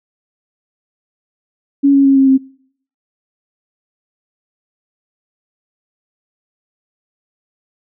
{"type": "tone with pitch steps", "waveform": "sine", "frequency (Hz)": [279.7, 276.2, 272.7, 269.2, 265.8], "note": ["C#4", "C#4", "C#4", "C4", "C4"], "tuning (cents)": [16, -6, -28, 49, 27], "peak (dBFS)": -6, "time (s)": [1.83, 2.38], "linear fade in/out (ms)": 20, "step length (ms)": 110, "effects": ["noise-tail reverb RT60 0.6 s tail -23 dB re dry"]}